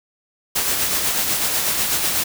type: noise with tremolo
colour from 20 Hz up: white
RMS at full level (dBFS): -19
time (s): 0.55-2.24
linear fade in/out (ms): 10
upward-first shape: sine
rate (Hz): 8.1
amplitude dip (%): 35
effects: none